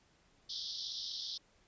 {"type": "band-pass noise", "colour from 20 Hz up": "white", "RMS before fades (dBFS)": -42, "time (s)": [0.49, 1.38], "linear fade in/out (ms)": 10, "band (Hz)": [3300, 5500], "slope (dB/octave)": 96, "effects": ["pink hiss -69 dBFS RMS until 1.67 s", "resampled to 16000 Hz"]}